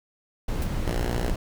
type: noise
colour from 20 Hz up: brown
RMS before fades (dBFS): -27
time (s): 0.48-1.36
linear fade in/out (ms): 5
type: noise with exponential decay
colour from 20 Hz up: white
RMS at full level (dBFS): -36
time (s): 0.62-0.72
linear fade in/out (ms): 1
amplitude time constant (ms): 20
type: tone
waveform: 5% pulse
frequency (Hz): 59.5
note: A#1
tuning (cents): +36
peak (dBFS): -18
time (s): 0.86-1.31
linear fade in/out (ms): 10
effects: none